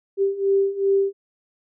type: beating tone pair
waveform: sine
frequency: 391.5 / 394.1 Hz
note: G4 / G4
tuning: -2 / +9 cents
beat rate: 2.6 Hz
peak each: -22 / -19 dBFS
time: 0.17-1.13 s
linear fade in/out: 50 ms
effects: none